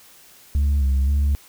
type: tone with vibrato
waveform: sine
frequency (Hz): 69.3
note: C#2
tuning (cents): 0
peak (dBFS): -13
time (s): 0.55-1.35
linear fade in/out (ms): 0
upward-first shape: square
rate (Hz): 1.9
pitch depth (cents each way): 47
effects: tanh soft clip ceiling -15 dBFS + white hiss -49 dBFS RMS until 1.48 s